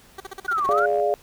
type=tone bursts; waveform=15% pulse; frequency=385.2 Hz; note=G4; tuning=30 cents flat; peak=-26 dBFS; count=10; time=0.18-0.797 s; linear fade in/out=5 ms; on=23 ms; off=43 ms
type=linear two-way sweep; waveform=sine; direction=down then up; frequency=1480 to 1069 to 1480 Hz; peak=-20 dBFS; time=0.48-0.86 s; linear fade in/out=5 ms; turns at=0.67 s
type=click train; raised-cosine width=0.5 ms; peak=-29 dBFS; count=32; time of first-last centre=0.57-0.999 s; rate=72.2 Hz
type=chord; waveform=sine; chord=D diminished; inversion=second; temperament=equal; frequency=415.3 / 587.3 / 698.5 Hz; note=Ab4 / D5 / F5; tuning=0 / 0 / 0 cents; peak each=-23 dBFS; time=0.69-1.14 s; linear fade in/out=0 ms
effects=pink hiss -52 dBFS RMS until 1.22 s